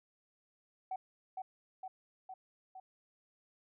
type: tone with echo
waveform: sine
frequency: 754 Hz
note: F#5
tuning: 32 cents sharp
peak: -35 dBFS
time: 0.91-0.96 s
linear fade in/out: 5 ms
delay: 460 ms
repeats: 4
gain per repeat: -3 dB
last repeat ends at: 2.8 s
effects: tanh soft clip ceiling -31 dBFS